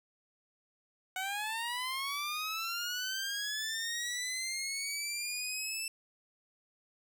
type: linear sweep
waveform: 15% pulse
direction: up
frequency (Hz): 740 to 2660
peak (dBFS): -28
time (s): 1.16-5.88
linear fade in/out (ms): 2
effects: none